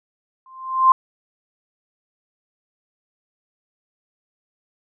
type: tone with exponential growth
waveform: sine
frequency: 1046.5 Hz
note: C6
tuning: in tune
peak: -6 dBFS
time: 0.46-0.92 s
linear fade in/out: 2 ms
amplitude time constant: 100 ms
effects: none